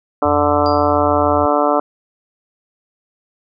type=harmonic tone; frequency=146.83 Hz; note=D3; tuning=in tune; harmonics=2 / 3 / 4 / 5 / 6 / 7 / 8 / 9; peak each=-20 / -21 / -17 / -19 / -23 / -22 / -22 / -22 dBFS; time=0.22-1.8 s; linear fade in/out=2 ms
type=tone with pitch glide; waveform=sine; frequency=89.6 to 88.52 Hz; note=F2 to F2; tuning=+45 to +24 cents; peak=-23 dBFS; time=0.25-1.46 s; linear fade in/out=5 ms; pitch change=-21 cents; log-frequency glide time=1.11-1.18 s
type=tone with exponential decay; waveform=sine; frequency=4769 Hz; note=D8; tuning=26 cents sharp; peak=-25 dBFS; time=0.66-1 s; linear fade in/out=0 ms; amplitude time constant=72 ms
effects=none